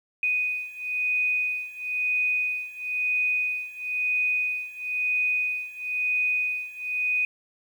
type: beating tone pair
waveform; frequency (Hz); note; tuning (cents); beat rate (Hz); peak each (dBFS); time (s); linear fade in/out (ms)
sine; 2489 / 2490; D#7 / D#7; 0 / +1; 1; -28 / -26; 0.23-7.25; 2
effects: 9-bit